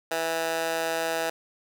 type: tone with high-pass filter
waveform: 15% pulse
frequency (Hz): 163.9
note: E3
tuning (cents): -10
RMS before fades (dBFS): -28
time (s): 0.11-1.3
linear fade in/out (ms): 5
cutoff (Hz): 690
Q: 1.3
effects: none